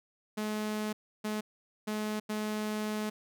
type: tone bursts at uneven times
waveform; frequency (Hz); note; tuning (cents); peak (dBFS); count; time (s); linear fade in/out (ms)
sawtooth; 213.2; G#3; +46; -28; 4; 0.37-0.93 / 1.24-1.41 / 1.87-2.2 / 2.29-3.1; 10
effects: none